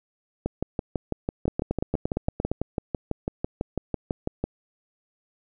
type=two click trains; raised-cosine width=2 ms; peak=-12 / -11 dBFS; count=25 / 10; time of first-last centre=0.46-4.44 / 1.48-2.516 s; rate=6.03 / 8.69 Hz; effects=none